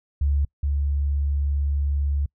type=tone pair in turn; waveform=sine; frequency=71.1 / 71.1 Hz; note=C#2 / C#2; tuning=+45 / +45 cents; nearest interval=unison; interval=0 cents; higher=neither; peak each=-18 / -20 dBFS; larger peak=first; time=0.21-0.45 / 0.63-2.26 s; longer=second; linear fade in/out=5 ms; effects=noise-tail reverb RT60 0.1 s tail -26 dB re dry